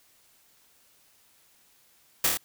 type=noise with echo; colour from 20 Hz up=white; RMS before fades=-22 dBFS; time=2.24-2.27 s; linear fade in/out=5 ms; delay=26 ms; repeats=4; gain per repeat=-2 dB; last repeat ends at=2.374 s; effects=white hiss -62 dBFS RMS until 2.44 s